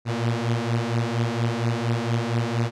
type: beating tone pair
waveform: sawtooth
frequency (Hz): 114.9 / 119.2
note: A#2 / A#2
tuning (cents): -25 / +39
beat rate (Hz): 4.3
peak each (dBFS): -21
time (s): 0.05-2.71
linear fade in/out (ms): 50
effects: low-pass 6000 Hz 12 dB/octave